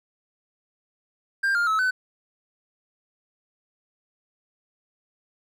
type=tone with pitch steps; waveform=triangle; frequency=1591 / 1406 / 1297 / 1510 Hz; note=G6 / F6 / E6 / F#6; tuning=+25 / +11 / -28 / +35 cents; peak=-18 dBFS; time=1.43-1.91 s; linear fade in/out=10 ms; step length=120 ms; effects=none